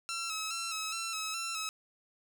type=tone with vibrato; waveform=10% pulse; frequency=1318.5 Hz; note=E6; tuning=in tune; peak=-26 dBFS; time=0.09-1.69 s; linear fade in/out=0 ms; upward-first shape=square; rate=2.4 Hz; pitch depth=41 cents each way; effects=none